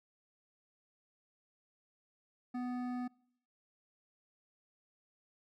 triangle tone with hard clipping, 248 Hz, B3, 7 cents sharp, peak -38 dBFS, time 2.54-3.08 s, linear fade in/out 10 ms, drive 16 dB, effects noise-tail reverb RT60 0.7 s tail -25 dB re dry

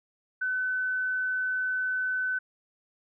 sine tone, 1511 Hz, F#6, 36 cents sharp, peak -26 dBFS, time 0.41-2.39 s, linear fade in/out 10 ms, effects none

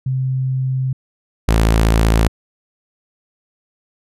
sine / sawtooth tone pair in turn, 130.81 / 55.33 Hz, C3 / A1, 0 / +10 cents, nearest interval octave + minor third, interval 1490 cents, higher first, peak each -16 / -7 dBFS, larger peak second, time 0.06-0.93 / 1.48-2.28 s, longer first, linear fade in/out 5 ms, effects resampled to 32000 Hz

